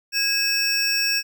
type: tone cluster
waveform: square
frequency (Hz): 1642 / 2588 / 5500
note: G#6 / E7 / F8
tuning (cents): -20 / -32 / -27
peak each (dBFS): -29 / -25 / -22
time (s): 0.12-1.23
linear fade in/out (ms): 50
effects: none